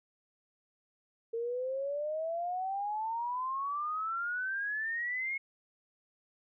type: exponential sweep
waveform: sine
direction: up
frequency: 454 to 2185 Hz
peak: -32 dBFS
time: 1.33-5.38 s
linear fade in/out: 10 ms
effects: none